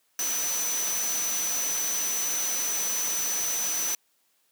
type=tone in noise; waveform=sine; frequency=6000 Hz; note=F#8; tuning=23 cents sharp; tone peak=-27 dBFS; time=0.19-3.95 s; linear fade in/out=2 ms; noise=white; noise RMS=-32 dBFS; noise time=0.19-3.95 s; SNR=+2 dB; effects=white hiss -69 dBFS RMS until 4.51 s + high-pass 200 Hz 12 dB/octave